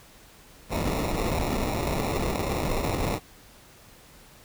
pink noise with sample-and-hold, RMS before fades -27 dBFS, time 0.69-3.2 s, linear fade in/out 50 ms, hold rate 1575 Hz, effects pink hiss -52 dBFS RMS until 4.44 s

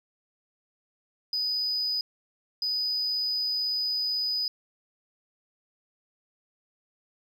sine tone bursts at uneven times, 4979 Hz, D#8, in tune, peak -24 dBFS, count 2, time 1.33-2.01 / 2.62-4.48 s, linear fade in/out 2 ms, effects tanh soft clip ceiling -23 dBFS

